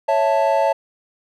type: chord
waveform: triangle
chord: A major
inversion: first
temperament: equal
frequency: 554.4 / 659.3 / 880 Hz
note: C#5 / E5 / A5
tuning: 0 / 0 / 0 cents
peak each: -17 dBFS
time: 0.08-0.73 s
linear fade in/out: 10 ms
effects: none